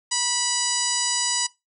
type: harmonic tone with a mistuned harmonic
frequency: 980 Hz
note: B5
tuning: 14 cents flat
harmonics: 1 / 2 / 3 / 4 / 5 / 6 / 7 / 8 / 9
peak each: -32 / -33 / -32 / -33 / -28 / -31 / -30 / -28 / -31 dBFS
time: 0.11-1.47 s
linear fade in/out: 10 ms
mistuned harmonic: 1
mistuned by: -17 cents
effects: noise-tail reverb RT60 0.2 s tail -19 dB re dry